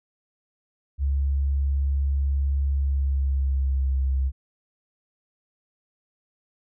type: tone with pitch glide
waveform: sine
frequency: 69.3 to 66.55 Hz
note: C#2 to C2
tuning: 0 to +30 cents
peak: -20 dBFS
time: 0.98-4.32 s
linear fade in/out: 50 ms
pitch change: -70 cents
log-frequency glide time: 2.74-3.95 s
effects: none